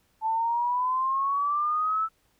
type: exponential sweep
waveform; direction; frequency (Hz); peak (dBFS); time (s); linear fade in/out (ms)
sine; up; 875 to 1323; -23; 0.21-2.09; 50
effects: pink hiss -68 dBFS RMS until 2.39 s